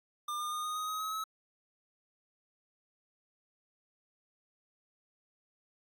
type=tone with pitch steps; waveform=square; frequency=1200 / 1212.5 / 1225.2 / 1238 / 1251 / 1264 / 1277.2 / 1290.6 Hz; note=D6 / D#6 / D#6 / D#6 / D#6 / D#6 / D#6 / E6; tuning=+37 / -45 / -27 / -9 / +9 / +27 / +45 / -37 cents; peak=-35 dBFS; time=0.28-1.24 s; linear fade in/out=5 ms; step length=120 ms; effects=AAC 64 kbps